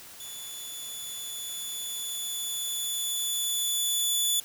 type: tone with level ramp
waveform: 15% pulse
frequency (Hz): 3462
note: A7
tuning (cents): -29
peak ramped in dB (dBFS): -32 to -16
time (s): 0.2-4.4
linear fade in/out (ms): 2
effects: white hiss -47 dBFS RMS until 4.44 s